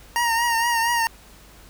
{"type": "tone with vibrato", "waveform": "25% pulse", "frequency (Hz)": 932.3, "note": "A#5", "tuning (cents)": 0, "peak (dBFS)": -15, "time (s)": [0.16, 1.07], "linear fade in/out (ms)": 0, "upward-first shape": "triangle", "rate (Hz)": 4.3, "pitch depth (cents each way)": 54, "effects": ["added 50 Hz sine -49 dBFS peak until 1.69 s", "pink hiss -49 dBFS RMS until 1.69 s"]}